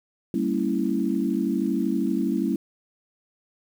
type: chord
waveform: sine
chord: G diminished seventh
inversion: none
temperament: equal with one note detuned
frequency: 196 / 228.7 / 277.2 / 329.6 Hz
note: G3 / Bb3 / Db4 / Fb4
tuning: 0 / -33 / 0 / 0 cents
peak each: -27 dBFS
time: 0.34-2.56 s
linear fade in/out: 2 ms
effects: 8-bit